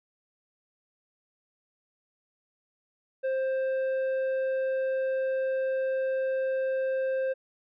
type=tone with tanh clipping; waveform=triangle; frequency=527 Hz; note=C5; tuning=12 cents sharp; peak=-27 dBFS; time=3.23-7.34 s; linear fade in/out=20 ms; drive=11 dB; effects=none